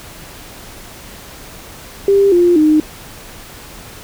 sine tone with pitch steps, 396.9 / 350.1 / 307.3 Hz, G4 / F4 / D#4, +22 / +4 / -21 cents, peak -7 dBFS, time 2.08-2.8 s, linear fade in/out 2 ms, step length 240 ms, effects pink hiss -35 dBFS RMS until 4.03 s

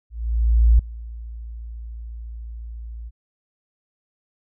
sine tone with ADSR envelope, 57 Hz, A#1, 38 cents flat, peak -9 dBFS, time 0.1-3.11 s, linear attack 690 ms, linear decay 5 ms, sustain -22 dB, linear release 35 ms, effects none

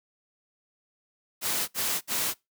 white noise bursts, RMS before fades -28 dBFS, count 3, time 1.41-2.344 s, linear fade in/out 50 ms, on 270 ms, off 62 ms, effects noise-tail reverb RT60 0.2 s tail -23 dB re dry + high-pass 100 Hz 12 dB/octave

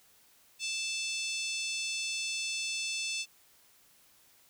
harmonic tone, 880 Hz, A5, in tune, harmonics 3 / 4 / 5 / 6 / 7 / 8 / 9 / 10, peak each -36 / -40 / -42 / -41 / -41 / -48 / -46 / -47 dBFS, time 0.59-3.26 s, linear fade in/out 50 ms, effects white hiss -63 dBFS RMS until 4.49 s

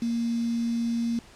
sine tone with quantisation, 233.1 Hz, A#3, in tune, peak -24 dBFS, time 0.02-1.19 s, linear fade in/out 2 ms, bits 7, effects pink hiss -52 dBFS RMS until 1.35 s + low-pass 8000 Hz 12 dB/octave

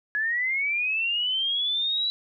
sine linear sweep, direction up, 1680 to 3951 Hz, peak -23 dBFS, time 0.15-2.1 s, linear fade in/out 0 ms, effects none

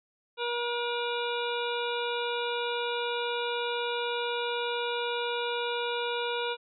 harmonic tone with a mistuned harmonic, 478 Hz, A#4, 43 cents sharp, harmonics 1 / 2 / 3 / 5 / 6 / 7 / 8, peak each -32 / -35 / -37 / -39 / -40 / -40 / -41 dBFS, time 0.37-6.57 s, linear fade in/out 50 ms, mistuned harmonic 7, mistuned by +82 cents, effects none

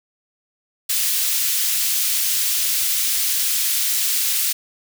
white high-pass noise, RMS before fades -20 dBFS, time 0.89-4.53 s, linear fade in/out 10 ms, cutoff 2700 Hz, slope 12 dB/octave, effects none

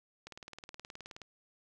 click train, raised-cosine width 0.2 ms, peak -29 dBFS, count 19, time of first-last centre 0.27-1.217 s, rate 19 Hz, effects none

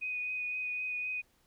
sine tone with vibrato, 2489 Hz, D#7, in tune, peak -33 dBFS, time 0.01-1.22 s, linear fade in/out 20 ms, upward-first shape triangle, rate 3.9 Hz, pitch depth 18 cents each way, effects pink hiss -70 dBFS RMS until 1.46 s

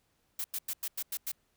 blue noise bursts, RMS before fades -35 dBFS, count 7, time 0.39-1.318 s, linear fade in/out 5 ms, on 52 ms, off 94 ms, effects pink hiss -74 dBFS RMS until 1.56 s

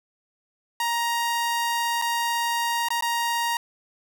sawtooth tone with dropouts, 938 Hz, A#5, 11 cents sharp, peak -19 dBFS, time 0.8-3.57 s, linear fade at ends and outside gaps 2 ms, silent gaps 2.016-2.021 / 2.886-2.904 / 3.009-3.023 s, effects none

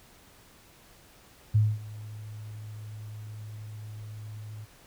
sine tone with ADSR envelope, 106.9 Hz, A2, 49 cents flat, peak -17 dBFS, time 1.54-4.66 s, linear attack 15 ms, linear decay 230 ms, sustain -21 dB, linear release 26 ms, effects pink hiss -56 dBFS RMS until 4.86 s

